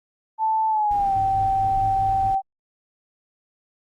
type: tone with pitch glide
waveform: sine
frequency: 880 to 775 Hz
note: A5 to G5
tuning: 0 to -20 cents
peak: -18 dBFS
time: 0.38-2.42 s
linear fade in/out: 50 ms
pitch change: -220 cents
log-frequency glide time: 0.69-1.14 s
type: noise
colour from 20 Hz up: brown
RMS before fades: -35 dBFS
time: 0.91-2.35 s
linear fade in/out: 2 ms
type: tone with tremolo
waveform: triangle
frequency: 102.4 Hz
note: G#2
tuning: 24 cents flat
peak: -27 dBFS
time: 1.15-2.31 s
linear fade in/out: 10 ms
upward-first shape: triangle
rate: 4.6 Hz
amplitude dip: 75%
effects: Opus 32 kbps